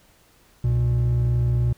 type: tone pair together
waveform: triangle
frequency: 63.6 / 120.06 Hz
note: C2 / B2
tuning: -48 / -48 cents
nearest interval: major seventh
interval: 1100 cents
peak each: -22 / -16 dBFS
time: 0.64-1.73 s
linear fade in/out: 5 ms
effects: tanh soft clip ceiling -10 dBFS + pink hiss -57 dBFS RMS until 1.77 s